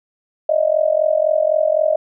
sine tone with amplitude modulation, 622.3 Hz, D#5, in tune, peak -9 dBFS, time 0.49-1.96 s, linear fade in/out 5 ms, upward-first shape sine, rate 43.9 Hz, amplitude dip 90%, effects none

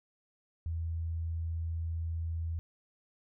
sine tone, 82.41 Hz, E2, in tune, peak -32 dBFS, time 0.66-2.59 s, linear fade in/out 0 ms, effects none

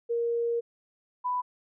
sine tone pair in turn, 468.7 / 993.1 Hz, A#4 / B5, +9 / +9 cents, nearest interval octave + minor second, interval 1300 cents, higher second, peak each -25 / -26 dBFS, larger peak first, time 0.09-0.61 / 1.24-1.42 s, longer first, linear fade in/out 20 ms, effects none

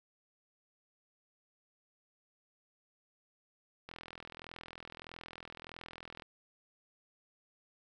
click train, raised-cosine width 0.3 ms, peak -30 dBFS, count 98, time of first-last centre 3.89-6.222 s, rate 41.6 Hz, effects none

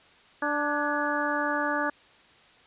harmonic tone with a mistuned harmonic, 293.7 Hz, D4, in tune, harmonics 1 / 2 / 3 / 4 / 5 / 6, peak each -32 / -32 / -32 / -32 / -32 / -32 dBFS, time 0.42-1.9 s, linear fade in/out 5 ms, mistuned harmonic 6, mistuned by -71 cents, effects white hiss -56 dBFS RMS until 2.66 s + resampled to 8000 Hz

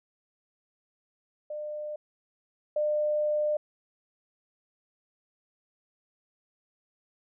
sine tone pair in turn, 601 / 601 Hz, D5 / D5, +40 / +40 cents, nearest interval unison, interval 0 cents, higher neither, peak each -33 / -24 dBFS, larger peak second, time 1.5-1.96 / 2.76-3.57 s, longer second, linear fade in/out 5 ms, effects none

